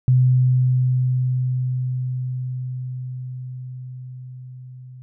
sine tone with level ramp, 127.2 Hz, C3, 48 cents flat, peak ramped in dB -11 to -37 dBFS, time 0.08-5.02 s, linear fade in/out 0 ms, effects none

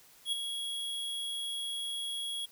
square tone with ADSR envelope, 3322 Hz, G#7, in tune, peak -28 dBFS, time 0.25-2.46 s, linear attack 73 ms, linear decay 12 ms, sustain -7 dB, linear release 12 ms, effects white hiss -59 dBFS RMS until 2.51 s

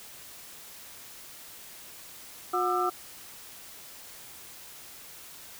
sine tone cluster, 358.8 / 728 / 1202 / 1330 Hz, F4 / F#5 / D6 / E6, +47 / -28 / +40 / +15 cents, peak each -30 dBFS, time 2.53-2.9 s, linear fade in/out 10 ms, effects white hiss -47 dBFS RMS until 5.59 s

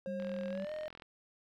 triangle tone with pitch glide, 538 to 614.4 Hz, C5 to D#5, +48 to -22 cents, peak -36 dBFS, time 0.06-0.88 s, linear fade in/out 0 ms, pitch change +230 cents, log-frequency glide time 0.5-0.72 s
sine tone, 196 Hz, G3, in tune, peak -39 dBFS, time 0.07-0.65 s, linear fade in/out 5 ms
click train, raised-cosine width 0.3 ms, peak -33 dBFS, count 36, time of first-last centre 0.2-1.022 s, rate 42.6 Hz
effects none

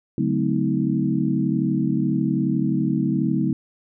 sine tone cluster, 143.8 / 185.6 / 217.5 / 256.4 / 318.9 Hz, D3 / F#3 / A3 / C4 / D#4, -36 / +6 / -20 / -35 / +43 cents, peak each -25 dBFS, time 0.18-3.53 s, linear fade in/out 2 ms, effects none

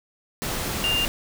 sine tone in noise, 2800 Hz, F7, 4 cents sharp, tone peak -21 dBFS, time 0.84-1.05 s, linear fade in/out 0 ms, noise pink, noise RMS -28 dBFS, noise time 0.42-1.08 s, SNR +4 dB, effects none

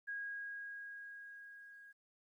sine tone with level ramp, 1640 Hz, G#6, 22 cents flat, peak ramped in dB -39 to -55 dBFS, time 0.07-1.93 s, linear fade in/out 20 ms, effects 13-bit

